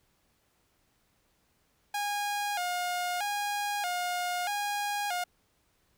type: tone with vibrato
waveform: sawtooth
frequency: 765 Hz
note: G5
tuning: 42 cents flat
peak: -26 dBFS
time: 1.94-5.24 s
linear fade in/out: 5 ms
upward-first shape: square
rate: 0.79 Hz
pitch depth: 120 cents each way
effects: pink hiss -71 dBFS RMS until 5.97 s